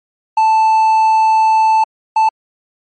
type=tone bursts at uneven times; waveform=triangle; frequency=880 Hz; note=A5; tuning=in tune; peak=-6 dBFS; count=2; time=0.37-1.84 / 2.16-2.29 s; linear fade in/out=5 ms; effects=MP3 32 kbps